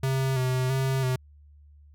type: tone with vibrato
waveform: square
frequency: 130.81 Hz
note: C3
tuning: in tune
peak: -24 dBFS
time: 0.03-1.16 s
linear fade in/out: 5 ms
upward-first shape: square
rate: 1.5 Hz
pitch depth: 33 cents each way
effects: added 73 Hz sine -50 dBFS peak until 1.94 s